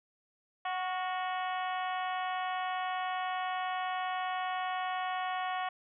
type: harmonic tone with a mistuned harmonic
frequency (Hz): 370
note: F#4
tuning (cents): 0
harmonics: 2 / 3 / 4 / 5 / 6 / 7 / 8 / 9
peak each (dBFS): -34 / -38 / -44 / -42 / -47 / -49 / -48 / -51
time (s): 0.65-5.69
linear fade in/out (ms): 5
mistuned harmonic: 4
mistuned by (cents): -41
effects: none